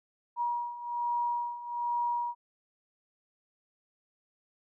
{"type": "beating tone pair", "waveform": "sine", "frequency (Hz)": [955, 956.2], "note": ["A#5", "A#5"], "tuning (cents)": [42, 44], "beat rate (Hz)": 1.2, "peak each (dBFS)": [-35, -31], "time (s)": [0.36, 2.35], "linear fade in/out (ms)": 50, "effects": []}